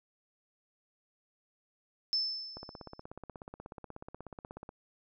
sine tone with exponential decay, 5270 Hz, E8, 1 cent flat, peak -26 dBFS, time 2.13-3.01 s, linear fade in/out 0 ms, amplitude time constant 190 ms
click train, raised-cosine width 1 ms, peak -30 dBFS, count 36, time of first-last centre 2.57-4.691 s, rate 16.5 Hz
effects none

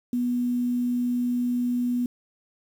sine tone with quantisation, 244.5 Hz, B3, 17 cents flat, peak -22 dBFS, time 0.13-2.06 s, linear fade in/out 2 ms, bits 8, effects none

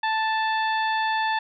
harmonic tone, 880 Hz, A5, in tune, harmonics 1 / 2 / 3 / 4 / 5, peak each -23 / -27 / -35 / -35 / -40 dBFS, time 0.03-1.39 s, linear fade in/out 5 ms, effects none

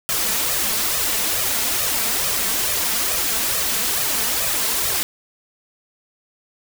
white noise with flanger, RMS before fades -21 dBFS, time 0.09-5.03 s, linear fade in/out 0 ms, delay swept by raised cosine 1.6 to 4.6 ms, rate 2.3 Hz, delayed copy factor +0.65, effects none

